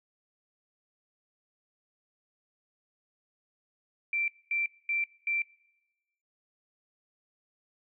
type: tone bursts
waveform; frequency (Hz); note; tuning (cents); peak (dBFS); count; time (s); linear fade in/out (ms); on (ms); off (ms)
sine; 2349; D7; 0; -27; 4; 4.13-5.42; 2; 150; 230
effects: noise-tail reverb RT60 1.0 s tail -22 dB re dry